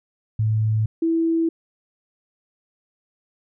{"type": "tone pair in turn", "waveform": "sine", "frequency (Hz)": [109.1, 328.9], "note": ["A2", "E4"], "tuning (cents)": [-14, -4], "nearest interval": "octave + perfect fifth", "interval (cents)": 1910, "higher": "second", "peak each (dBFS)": -17, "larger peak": "neither", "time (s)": [[0.39, 0.86], [1.02, 1.49]], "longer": "neither", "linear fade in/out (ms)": 5, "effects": []}